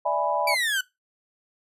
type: chord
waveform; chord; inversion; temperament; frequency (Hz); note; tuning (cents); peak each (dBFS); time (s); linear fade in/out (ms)
sine; E dominant seventh; third; equal; 587.3 / 659.3 / 830.6 / 987.8; D5 / E5 / G#5 / B5; 0 / 0 / 0 / 0; -27; 0.05-0.55; 10
type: exponential sweep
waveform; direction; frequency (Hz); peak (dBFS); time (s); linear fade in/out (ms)
30% pulse; down; 2349 to 1480; -20; 0.47-0.81; 5
effects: noise-tail reverb RT60 0.2 s tail -20 dB re dry + resampled to 32000 Hz